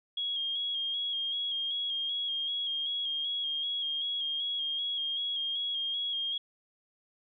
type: tone with vibrato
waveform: sine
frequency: 3276 Hz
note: G#7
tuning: 24 cents flat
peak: -30 dBFS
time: 0.17-6.38 s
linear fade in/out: 5 ms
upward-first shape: square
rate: 2.6 Hz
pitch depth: 27 cents each way
effects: none